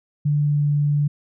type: tone with pitch glide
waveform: sine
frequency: 147 to 146.07 Hz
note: D3 to D3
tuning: +2 to -9 cents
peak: -16 dBFS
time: 0.25-1.08 s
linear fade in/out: 10 ms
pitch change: -11 cents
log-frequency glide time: 0.4-0.66 s
effects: none